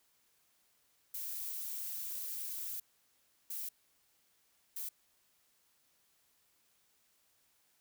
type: noise bursts at uneven times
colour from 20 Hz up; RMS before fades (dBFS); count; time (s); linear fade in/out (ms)
violet; -41; 3; 1.14-2.8 / 3.5-3.69 / 4.76-4.89; 5
effects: white hiss -73 dBFS RMS until 7.8 s